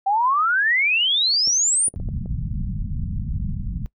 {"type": "exponential sweep", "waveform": "sine", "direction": "up", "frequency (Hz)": [764, 9740], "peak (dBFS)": -16, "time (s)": [0.06, 1.89], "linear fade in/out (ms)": 10}
{"type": "clicks", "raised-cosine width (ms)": 2, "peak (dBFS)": -25, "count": 6, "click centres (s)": [1.475, 1.882, 1.94, 2, 2.088, 2.259]}
{"type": "low-pass noise", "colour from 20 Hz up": "pink", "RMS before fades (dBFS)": -26, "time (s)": [1.96, 3.86], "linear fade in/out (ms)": 0, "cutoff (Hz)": 210, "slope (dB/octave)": 48}
{"effects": ["noise-tail reverb RT60 0.1 s tail -21 dB re dry"]}